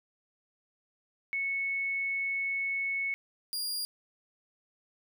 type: tone pair in turn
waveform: sine / sawtooth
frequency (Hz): 2206 / 4822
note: C#7 / D8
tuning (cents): -9 / +45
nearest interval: octave + major second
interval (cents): 1354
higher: second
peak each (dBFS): -29 / -29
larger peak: neither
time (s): 1.33-3.14 / 3.53-3.85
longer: first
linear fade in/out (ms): 0
effects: none

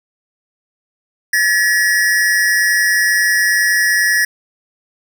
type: tone pair together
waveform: square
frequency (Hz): 1716 / 1906.1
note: A6 / A#6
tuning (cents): -44 / +38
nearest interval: major second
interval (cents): 182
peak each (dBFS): -15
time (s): 1.33-4.25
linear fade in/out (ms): 5
effects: none

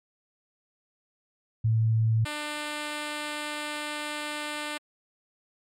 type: tone pair in turn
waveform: sine / 5% pulse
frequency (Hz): 111.8 / 298.5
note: A2 / D4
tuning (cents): +28 / +28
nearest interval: octave + perfect fourth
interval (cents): 1700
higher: second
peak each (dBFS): -20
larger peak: neither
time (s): 1.64-2.25 / 2.25-4.78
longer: second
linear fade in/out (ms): 10
effects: low-pass 11000 Hz 12 dB/octave + MP3 96 kbps

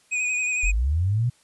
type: tone with vibrato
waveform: square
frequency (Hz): 2489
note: D#7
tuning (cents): 0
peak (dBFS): -23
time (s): 0.11-0.72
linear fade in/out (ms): 20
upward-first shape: sine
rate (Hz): 11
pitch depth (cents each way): 31
type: linear sweep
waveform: sine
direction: up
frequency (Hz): 36.71 to 126.1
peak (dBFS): -19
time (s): 0.63-1.3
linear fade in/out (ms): 10
effects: white hiss -60 dBFS RMS until 1.43 s + resampled to 24000 Hz

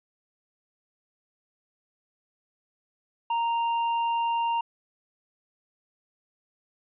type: tone with tanh clipping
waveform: sine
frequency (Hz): 930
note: A#5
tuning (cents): -4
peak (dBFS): -25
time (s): 3.3-4.61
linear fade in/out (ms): 5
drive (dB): 8
effects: resampled to 8000 Hz

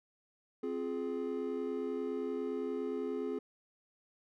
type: chord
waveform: triangle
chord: F minor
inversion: second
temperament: just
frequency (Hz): 261.9 / 349.2 / 419.1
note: C4 / F4 / Ab4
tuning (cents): +2 / 0 / +16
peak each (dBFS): -37 / -39 / -35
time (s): 0.63-3.39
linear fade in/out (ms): 5
effects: none

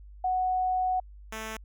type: tone pair in turn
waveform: sine / 5% pulse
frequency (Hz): 740 / 220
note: F#5 / A3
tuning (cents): 0 / 0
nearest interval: octave + major sixth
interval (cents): 2100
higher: first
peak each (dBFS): -24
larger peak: neither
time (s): 0.24-1 / 1.32-1.57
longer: first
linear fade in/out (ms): 5
effects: added 50 Hz sine -45 dBFS peak until 1.64 s

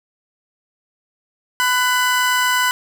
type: tone pair together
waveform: 30% pulse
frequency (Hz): 1002 / 1489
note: B5 / F#6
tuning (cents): +25 / +11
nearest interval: perfect fifth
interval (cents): 686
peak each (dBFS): -15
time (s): 1.6-2.71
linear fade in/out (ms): 0
effects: none

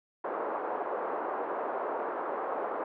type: band-pass noise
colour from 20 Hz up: pink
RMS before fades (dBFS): -34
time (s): 0.24-2.84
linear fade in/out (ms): 5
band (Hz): 400 to 1200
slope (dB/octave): 24
effects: none

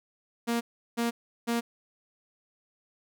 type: tone bursts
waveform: sawtooth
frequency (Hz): 234.4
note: A#3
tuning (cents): +10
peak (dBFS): -22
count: 3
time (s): 0.47-1.61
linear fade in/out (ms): 20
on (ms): 140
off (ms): 360
effects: none

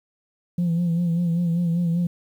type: tone with vibrato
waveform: sine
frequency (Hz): 171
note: F3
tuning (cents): -36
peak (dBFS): -17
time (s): 0.58-2.07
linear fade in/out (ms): 5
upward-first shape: sine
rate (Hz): 5.1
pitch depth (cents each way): 53
effects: tanh soft clip ceiling -17 dBFS + 9-bit

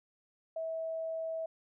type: tone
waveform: sine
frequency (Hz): 649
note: E5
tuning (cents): -27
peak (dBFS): -34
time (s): 0.56-1.46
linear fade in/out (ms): 5
effects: none

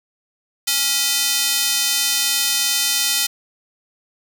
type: tone with high-pass filter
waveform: square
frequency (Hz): 278.6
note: C#4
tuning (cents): +9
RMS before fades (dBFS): -19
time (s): 0.67-3.27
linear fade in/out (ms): 10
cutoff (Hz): 3900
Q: 0.9
effects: none

